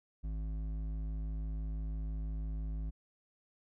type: tone with hard clipping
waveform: sine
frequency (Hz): 53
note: G#1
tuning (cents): +36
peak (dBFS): -37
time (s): 0.23-2.91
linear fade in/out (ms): 20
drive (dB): 9
effects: none